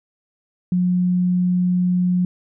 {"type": "tone", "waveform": "sine", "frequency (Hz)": 180, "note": "F#3", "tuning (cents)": -47, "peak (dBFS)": -15, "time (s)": [0.72, 2.25], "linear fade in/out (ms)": 2, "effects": []}